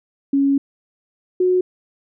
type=tone pair in turn; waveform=sine; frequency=277.2 / 365.6 Hz; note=C#4 / F#4; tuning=0 / -21 cents; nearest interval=perfect fourth; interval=479 cents; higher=second; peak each=-13 dBFS; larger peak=neither; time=0.33-0.58 / 1.4-1.61 s; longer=first; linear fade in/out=5 ms; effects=none